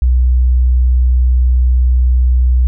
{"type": "tone", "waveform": "sine", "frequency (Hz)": 62.3, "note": "B1", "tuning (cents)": 16, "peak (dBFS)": -7, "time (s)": [0.02, 2.67], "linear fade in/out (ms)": 0, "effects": []}